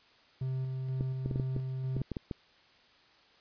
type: tone with tremolo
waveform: triangle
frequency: 130.81 Hz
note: C3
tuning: in tune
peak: -29 dBFS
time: 0.41-2.02 s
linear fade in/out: 5 ms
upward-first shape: square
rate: 2.1 Hz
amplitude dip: 25%
type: clicks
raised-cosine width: 3 ms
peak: -22 dBFS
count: 11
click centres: 1.009 / 1.26 / 1.312 / 1.359 / 1.398 / 1.564 / 1.966 / 2.016 / 2.117 / 2.168 / 2.312 s
effects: white hiss -62 dBFS RMS until 3.4 s + resampled to 11025 Hz